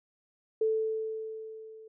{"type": "tone with level ramp", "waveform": "sine", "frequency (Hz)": 440, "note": "A4", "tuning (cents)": 0, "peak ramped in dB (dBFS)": [-23, -47], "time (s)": [0.61, 1.88], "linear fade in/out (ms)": 5, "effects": []}